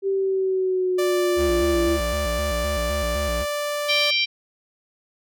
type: linear sweep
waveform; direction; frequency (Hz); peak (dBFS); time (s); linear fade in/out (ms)
sine; down; 392 to 336.2; -19; 0.02-1.99; 50
type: tone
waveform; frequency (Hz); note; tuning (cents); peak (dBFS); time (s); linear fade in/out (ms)
sawtooth; 587.3; D5; 0; -20; 0.98-4.11; 10
type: tone with vibrato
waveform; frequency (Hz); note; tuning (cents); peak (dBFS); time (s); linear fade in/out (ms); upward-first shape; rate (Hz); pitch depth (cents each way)
square; 65.41; C2; 0; -26; 1.36-3.46; 50; square; 3.9; 180
type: harmonic tone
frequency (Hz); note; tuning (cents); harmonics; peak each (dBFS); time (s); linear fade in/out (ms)
784; G5; 0; 3 / 4 / 5 / 6 / 7; -22 / -24 / -26 / -28 / -29; 3.88-4.26; 20
effects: none